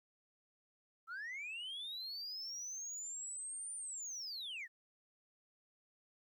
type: linear two-way sweep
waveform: sine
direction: up then down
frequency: 1288 to 9200 to 1724 Hz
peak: -40 dBFS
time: 1.07-4.68 s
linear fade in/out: 50 ms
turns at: 3.75 s
effects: tanh soft clip ceiling -41 dBFS + 13-bit